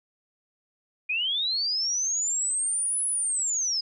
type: linear two-way sweep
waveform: sine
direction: up then down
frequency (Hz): 2405 to 10310 to 4939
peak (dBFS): -24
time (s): 1.09-3.81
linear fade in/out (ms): 10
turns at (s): 3.06
effects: none